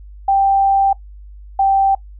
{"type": "tone pair in turn", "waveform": "sine", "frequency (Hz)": [785, 781.3], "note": ["G5", "G5"], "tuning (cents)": [2, -6], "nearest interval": "unison", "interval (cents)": 8, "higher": "first", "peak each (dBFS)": -10, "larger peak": "neither", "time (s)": [[0.28, 0.93], [1.59, 1.95]], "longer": "first", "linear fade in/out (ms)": 5, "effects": ["noise-tail reverb RT60 0.1 s tail -20 dB re dry", "added 50 Hz sine -34 dBFS peak until 2.19 s"]}